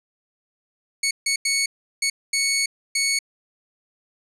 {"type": "tone bursts at uneven times", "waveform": "15% pulse", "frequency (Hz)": 2217, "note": "C#7", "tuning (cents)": 0, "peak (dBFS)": -13, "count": 6, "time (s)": [[1.03, 1.11], [1.26, 1.36], [1.45, 1.66], [2.02, 2.1], [2.33, 2.66], [2.95, 3.19]], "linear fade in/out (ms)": 5, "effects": ["low-pass 12000 Hz 12 dB/octave"]}